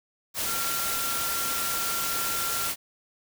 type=tone in noise; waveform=sine; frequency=1374 Hz; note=F6; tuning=29 cents flat; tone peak=-33 dBFS; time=0.45-2.72 s; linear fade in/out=50 ms; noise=white; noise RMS=-29 dBFS; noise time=0.34-2.76 s; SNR=-7 dB; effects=none